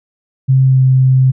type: tone with pitch glide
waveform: sine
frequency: 132.3 to 130.63 Hz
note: C3 to C3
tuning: +20 to -2 cents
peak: -6 dBFS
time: 0.48-1.32 s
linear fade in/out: 20 ms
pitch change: -22 cents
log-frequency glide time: 0.64-0.82 s
effects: none